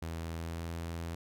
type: tone with pitch glide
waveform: sawtooth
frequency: 82.41 to 83.66 Hz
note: E2 to E2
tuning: 0 to +26 cents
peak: -33 dBFS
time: 0.02-1.15 s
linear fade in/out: 5 ms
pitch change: +26 cents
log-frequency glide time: 0.31-0.68 s
effects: none